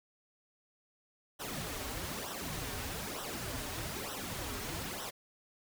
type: noise with flanger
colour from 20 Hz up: pink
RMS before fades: -40 dBFS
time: 1.39-5.11 s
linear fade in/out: 20 ms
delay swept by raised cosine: 0.43 to 6.03 ms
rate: 1.1 Hz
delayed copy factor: -0.75
effects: none